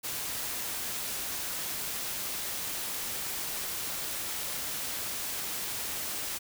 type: noise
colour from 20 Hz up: white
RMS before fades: -35 dBFS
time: 0.03-6.39 s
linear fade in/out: 20 ms
effects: none